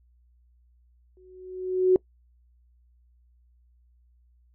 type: tone with exponential growth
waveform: sine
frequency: 370 Hz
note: F#4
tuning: in tune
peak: -13 dBFS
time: 1.17-1.96 s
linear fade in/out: 1 ms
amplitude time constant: 170 ms
effects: noise-tail reverb RT60 0.1 s tail -23 dB re dry + added 60 Hz sine -58 dBFS peak until 4.54 s